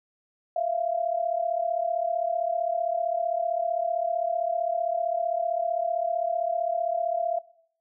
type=tone pair together; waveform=sine; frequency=658.5 / 694 Hz; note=E5 / F5; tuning=-2 / -11 cents; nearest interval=minor second; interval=91 cents; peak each=-26 dBFS; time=0.56-7.39 s; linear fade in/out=5 ms; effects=noise-tail reverb RT60 0.6 s tail -20 dB re dry